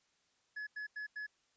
triangle tone bursts, 1700 Hz, G#6, 40 cents sharp, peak -38 dBFS, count 4, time 0.56-1.267 s, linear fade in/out 10 ms, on 110 ms, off 89 ms, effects white hiss -75 dBFS RMS until 1.56 s + resampled to 16000 Hz

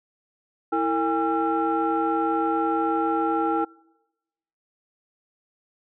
sine tone cluster, 328.1 / 454.5 / 812 / 1354 Hz, E4 / A#4 / G#5 / E6, -8 / -44 / -39 / +46 cents, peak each -24 / -28 / -24 / -27 dBFS, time 0.72-3.65 s, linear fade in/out 10 ms, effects noise-tail reverb RT60 1.0 s tail -26 dB re dry + tanh soft clip ceiling -13 dBFS

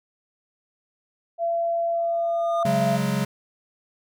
sine tone, 677 Hz, E5, 46 cents sharp, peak -21 dBFS, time 1.38-2.99 s, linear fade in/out 50 ms
triangle tone with exponential growth, 1216 Hz, D#6, 40 cents flat, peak -22 dBFS, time 1.94-2.63 s, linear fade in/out 2 ms, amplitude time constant 150 ms
square chord, C# suspended fourth, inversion none, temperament equal, 138.59 / 185 / 207.7 Hz, C#3 / F#3 / G#3, 0 / 0 / 0 cents, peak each -27 dBFS, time 2.65-3.25 s, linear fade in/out 5 ms
effects none

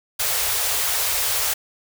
white band-stop noise, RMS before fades -22 dBFS, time 0.19-1.54 s, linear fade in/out 10 ms, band 110 to 410 Hz, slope 48 dB/octave, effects none

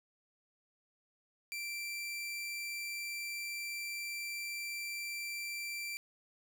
sawtooth tone, 2349 Hz, D7, in tune, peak -35 dBFS, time 1.52-5.97 s, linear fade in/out 0 ms, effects none

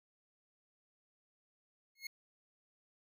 25% pulse tone with exponential growth, 2164 Hz, C#7, 42 cents flat, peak -34 dBFS, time 1.95-2.07 s, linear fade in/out 5 ms, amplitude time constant 24 ms, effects none

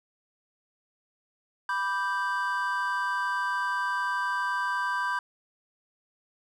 triangle chord, G major, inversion first, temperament equal, 987.8 / 1174.7 / 1568 Hz, B5 / D6 / G6, 0 / 0 / 0 cents, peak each -28 / -32 / -28 dBFS, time 1.69-5.19 s, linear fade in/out 2 ms, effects none

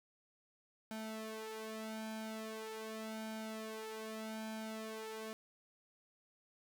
sawtooth tone with flanger, 219.6 Hz, A3, 3 cents flat, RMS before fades -45 dBFS, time 0.91-5.33 s, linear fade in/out 0 ms, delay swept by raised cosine 1.3 to 3.3 ms, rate 0.42 Hz, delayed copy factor +0.85, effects none

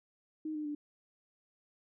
sine tone with pitch steps, 311.1 / 302.8 / 294.7 Hz, D#4 / D#4 / D4, 0 / -47 / +6 cents, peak -35 dBFS, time 0.45-0.75 s, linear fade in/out 5 ms, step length 100 ms, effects none

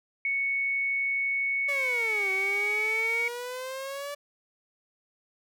sine tone with pitch glide, 2217 to 2243 Hz, C#7 to C#7, 0 to +20 cents, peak -25 dBFS, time 0.25-3.28 s, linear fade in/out 2 ms, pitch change +20 cents, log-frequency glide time 1.69-2.52 s
sawtooth exponential two-way sweep, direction down then up, 580 to 380.9 to 580 Hz, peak -30 dBFS, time 1.68-4.15 s, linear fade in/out 10 ms, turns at 2.31 s
effects none

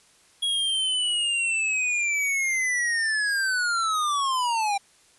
square linear sweep, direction down, 3322 to 784 Hz, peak -23 dBFS, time 0.42-4.78 s, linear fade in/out 10 ms, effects white hiss -58 dBFS RMS until 5.18 s + resampled to 24000 Hz

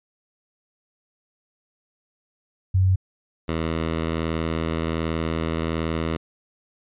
sine / 10% pulse tone pair in turn, 93.9 / 81.31 Hz, F#2 / E2, +26 / -23 cents, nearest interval major second, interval 249 cents, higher first, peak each -15 dBFS, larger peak neither, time 2.74-2.96 / 3.48-6.17 s, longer second, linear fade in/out 10 ms, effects resampled to 8000 Hz

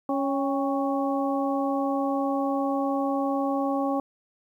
harmonic tone with a mistuned harmonic, 277.2 Hz, C#4, in tune, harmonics 1 / 2 / 3 / 4, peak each -26 / -29 / -30 / -33 dBFS, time 0.09-4 s, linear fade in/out 2 ms, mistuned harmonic 3, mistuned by -59 cents, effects 10-bit

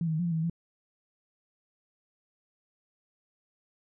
sine tone with pitch steps, 167.8 / 160 / 156.4 / 175.9 / 170.2 / 161.7 / 160.5 / 168.5 Hz, E3 / D#3 / D#3 / F3 / F3 / E3 / E3 / E3, +31 / +49 / +9 / +13 / -44 / -33 / -46 / +38 cents, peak -26 dBFS, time 0.01-0.498 s, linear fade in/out 2 ms, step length 61 ms, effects none

